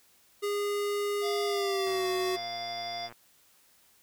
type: tone with pitch glide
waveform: square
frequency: 409.2 to 370.9 Hz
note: G#4 to F#4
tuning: -26 to +4 cents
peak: -29 dBFS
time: 0.42-2.37 s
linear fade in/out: 20 ms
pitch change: -170 cents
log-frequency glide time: 1.46-2.08 s
type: harmonic tone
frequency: 696 Hz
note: F5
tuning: 6 cents flat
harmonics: 1 / 3 / 5 / 7 / 8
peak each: -36 / -44 / -42 / -41 / -48 dBFS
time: 1.21-3.1 s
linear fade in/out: 50 ms
type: click train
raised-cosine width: 0.5 ms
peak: -33 dBFS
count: 149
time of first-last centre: 1.87-3.124 s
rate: 118 Hz
effects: white hiss -63 dBFS RMS until 4.02 s